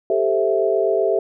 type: chord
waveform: sine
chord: A minor seventh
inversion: third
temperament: equal with one note detuned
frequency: 392 / 440 / 524.8 / 659.3 Hz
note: G4 / A4 / C5 / E5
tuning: 0 / 0 / +5 / 0 cents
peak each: -20 / -21 / -25 / -20 dBFS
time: 0.1-1.19 s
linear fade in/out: 2 ms
effects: none